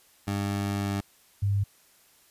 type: tone pair in turn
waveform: 20% pulse / sine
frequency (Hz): 100.1 / 100.1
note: G2 / G2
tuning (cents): +37 / +37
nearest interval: unison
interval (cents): 0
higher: neither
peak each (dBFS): -22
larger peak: neither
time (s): 0.27-1.01 / 1.42-1.64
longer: first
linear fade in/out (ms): 10
effects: white hiss -60 dBFS RMS until 2.3 s + resampled to 32000 Hz